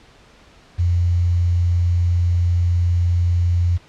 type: tone with quantisation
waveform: sine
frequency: 87.31 Hz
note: F2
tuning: in tune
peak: -14 dBFS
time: 0.78-3.78 s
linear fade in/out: 20 ms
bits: 7
effects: pink hiss -49 dBFS RMS until 3.88 s + low-pass 5000 Hz 12 dB/octave